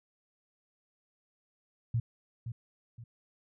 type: tone with echo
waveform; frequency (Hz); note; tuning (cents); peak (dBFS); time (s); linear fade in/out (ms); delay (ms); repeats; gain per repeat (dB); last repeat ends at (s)
sine; 116.54; A#2; 0; -26; 1.94-2; 5; 520; 2; -9; 3.04
effects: none